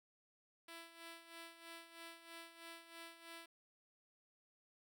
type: tone with tremolo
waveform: 5% pulse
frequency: 333 Hz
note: E4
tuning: 18 cents sharp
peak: -39 dBFS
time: 0.68-3.46 s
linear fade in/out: 5 ms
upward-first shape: sine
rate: 3.1 Hz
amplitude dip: 70%
effects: none